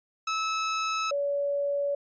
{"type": "tone pair in turn", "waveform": ["sawtooth", "sine"], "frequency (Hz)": [1300, 568.2], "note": ["E6", "C#5"], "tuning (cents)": [-24, 43], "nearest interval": "octave + major second", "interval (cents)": 1433, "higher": "first", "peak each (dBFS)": [-23, -25], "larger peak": "first", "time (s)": [[0.27, 1.11], [1.11, 1.95]], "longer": "neither", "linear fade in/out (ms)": 5, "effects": ["resampled to 16000 Hz"]}